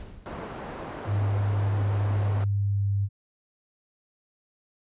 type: noise with exponential decay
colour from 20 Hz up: brown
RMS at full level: -37 dBFS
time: 0-0.74 s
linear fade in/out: 0 ms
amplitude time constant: 160 ms
type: low-pass noise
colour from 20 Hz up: white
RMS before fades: -37 dBFS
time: 0.26-2.44 s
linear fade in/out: 0 ms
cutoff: 830 Hz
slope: 12 dB/octave
type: tone with pitch glide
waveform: sine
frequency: 101.5 to 99.81 Hz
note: G#2 to G2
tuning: -39 to +32 cents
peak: -22 dBFS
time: 1.06-3.09 s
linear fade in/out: 50 ms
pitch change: -29 cents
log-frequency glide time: 2.03-2.97 s
effects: resampled to 8000 Hz